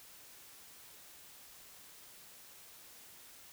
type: silence
effects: white hiss -56 dBFS RMS until 3.52 s